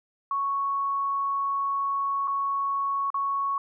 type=tone with dropouts; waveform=sine; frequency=1108.7 Hz; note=C#6; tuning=in tune; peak=-24 dBFS; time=0.31-3.58 s; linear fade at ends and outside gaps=2 ms; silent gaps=2.275-2.279 / 3.103-3.143 s; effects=none